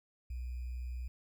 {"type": "tone with sample-and-hold", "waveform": "sine", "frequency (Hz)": 61.74, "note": "B1", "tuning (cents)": 0, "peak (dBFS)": -37, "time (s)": [0.3, 1.08], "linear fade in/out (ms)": 5, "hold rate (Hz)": 2450, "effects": []}